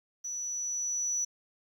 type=tone with level ramp; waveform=sine; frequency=5920 Hz; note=F#8; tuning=in tune; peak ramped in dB=-34 to -26 dBFS; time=0.24-1.25 s; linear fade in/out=10 ms; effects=tanh soft clip ceiling -25 dBFS + 10-bit